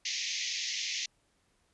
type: band-pass noise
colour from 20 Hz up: white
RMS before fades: -35 dBFS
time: 0.05-1.06 s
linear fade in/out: 5 ms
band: 1900 to 6600 Hz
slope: 96 dB/octave
effects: pink hiss -72 dBFS RMS until 1.73 s + resampled to 24000 Hz